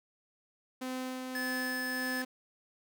sawtooth tone with tremolo, 256.9 Hz, C4, 32 cents flat, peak -31 dBFS, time 0.81-2.25 s, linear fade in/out 10 ms, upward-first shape sine, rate 1.7 Hz, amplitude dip 30%
square tone, 1735 Hz, A6, 25 cents flat, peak -35 dBFS, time 1.35-2.22 s, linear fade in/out 2 ms
effects none

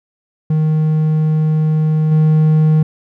triangle tone with level steps, 155.7 Hz, D#3, 2 cents sharp, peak -9 / -6 dBFS, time 0.5-2.83 s, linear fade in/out 5 ms, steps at 2.11 s, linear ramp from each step 10 ms, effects none

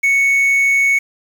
triangle tone with quantisation, 2217 Hz, C#7, in tune, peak -9 dBFS, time 0.03-0.99 s, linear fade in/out 10 ms, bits 6, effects none

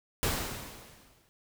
pink noise with exponential decay, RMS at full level -28 dBFS, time 0.23-1.29 s, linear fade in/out 0 ms, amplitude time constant 230 ms, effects none

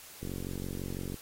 click train, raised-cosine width 3 ms, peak -25 dBFS, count 43, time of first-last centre 0.23-1.143 s, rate 46 Hz, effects white hiss -50 dBFS RMS until 1.21 s + AAC 48 kbps

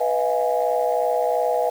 sine chord, F half-diminished seventh, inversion second, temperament equal with one note detuned, 493.9 / 635.7 / 698.5 / 830.6 Hz, Cb5 / Eb5 / F5 / Ab5, 0 / +37 / 0 / 0 cents, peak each -22 / -23 / -24 / -25 dBFS, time 0-1.7 s, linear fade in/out 10 ms, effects tanh soft clip ceiling -9 dBFS + 7-bit

